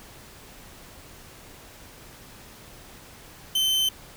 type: tone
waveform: 40% pulse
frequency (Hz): 3078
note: G7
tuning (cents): -32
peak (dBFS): -20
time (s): 3.55-3.89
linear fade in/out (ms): 5
effects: pink hiss -47 dBFS RMS until 4.16 s